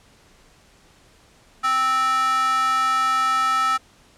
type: tone with high-pass filter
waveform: square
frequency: 261.6 Hz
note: C4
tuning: in tune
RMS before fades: -20 dBFS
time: 1.63-3.78 s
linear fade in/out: 20 ms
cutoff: 1200 Hz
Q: 8.2
effects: pink hiss -54 dBFS RMS until 4.17 s + low-pass 9000 Hz 12 dB/octave